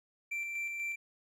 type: tone with tremolo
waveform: triangle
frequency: 2349 Hz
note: D7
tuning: in tune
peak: -32 dBFS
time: 0.31-0.96 s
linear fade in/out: 10 ms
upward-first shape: square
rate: 4.1 Hz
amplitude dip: 30%
effects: none